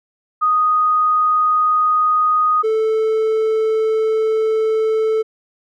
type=tone pair in turn; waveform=sine / triangle; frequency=1243 / 439.5 Hz; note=D#6 / A4; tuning=-2 / -2 cents; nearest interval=octave + tritone; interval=1800 cents; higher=first; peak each=-12 dBFS; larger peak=neither; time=0.41-2.63 / 2.63-5.23 s; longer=second; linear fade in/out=20 ms; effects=none